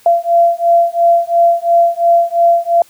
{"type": "beating tone pair", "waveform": "sine", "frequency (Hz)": [682, 684.9], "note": ["F5", "F5"], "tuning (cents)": [-41, -34], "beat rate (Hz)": 2.9, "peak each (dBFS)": -11, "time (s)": [0.06, 2.82], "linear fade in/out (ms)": 2, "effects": ["white hiss -47 dBFS RMS until 2.89 s", "high-pass 60 Hz 12 dB/octave"]}